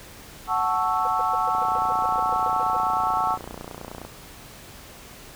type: chord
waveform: sine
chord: F# minor seventh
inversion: none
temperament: equal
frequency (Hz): 740 / 880 / 1108.7 / 1318.5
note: F#5 / A5 / C#6 / E6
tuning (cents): 0 / 0 / 0 / 0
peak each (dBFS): -26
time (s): 0.47-3.38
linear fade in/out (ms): 50
type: tone bursts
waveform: triangle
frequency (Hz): 504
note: B4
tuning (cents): +35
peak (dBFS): -29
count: 13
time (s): 1.05-2.763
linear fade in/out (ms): 2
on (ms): 21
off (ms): 120
type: click train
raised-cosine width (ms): 1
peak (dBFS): -21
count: 75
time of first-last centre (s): 1.55-4.05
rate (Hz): 29.6
effects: pink hiss -44 dBFS RMS until 5.35 s